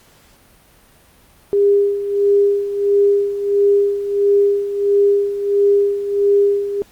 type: tone with tremolo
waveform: sine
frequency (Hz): 403.4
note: G4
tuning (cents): +50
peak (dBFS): -9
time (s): 1.53-6.82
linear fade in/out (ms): 0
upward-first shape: sine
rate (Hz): 1.5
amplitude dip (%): 70
effects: pink hiss -50 dBFS RMS until 6.91 s + Opus 48 kbps